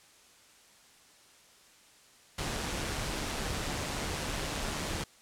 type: noise with amplitude modulation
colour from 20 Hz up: pink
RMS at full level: -33 dBFS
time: 2.38-5.04 s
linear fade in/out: 5 ms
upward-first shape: sine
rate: 145 Hz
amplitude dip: 35%
effects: white hiss -59 dBFS RMS until 5.21 s + low-pass 9000 Hz 12 dB/octave